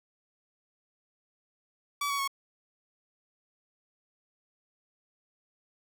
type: tone with pitch steps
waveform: sawtooth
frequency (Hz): 1146 / 1123.7 / 1101.9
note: D6 / C#6 / C#6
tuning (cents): -43 / +23 / -11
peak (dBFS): -25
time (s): 2.01-2.277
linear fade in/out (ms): 5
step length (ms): 89
effects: none